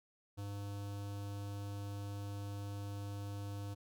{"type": "tone with notch filter", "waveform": "square", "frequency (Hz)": 100.9, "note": "G#2", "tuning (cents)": -49, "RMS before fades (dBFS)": -43, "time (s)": [0.37, 3.75], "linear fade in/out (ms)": 20, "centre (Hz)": 2000, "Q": 1.6, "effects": []}